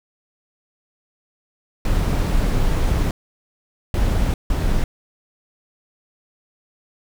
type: noise bursts at uneven times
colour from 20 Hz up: brown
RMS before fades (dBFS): -18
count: 3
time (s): 1.85-3.11 / 3.94-4.34 / 4.5-4.84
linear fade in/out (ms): 2
effects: none